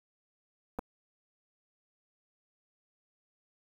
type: clicks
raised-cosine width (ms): 1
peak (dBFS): -22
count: 2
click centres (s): 0.788 / 0.792
effects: 8-bit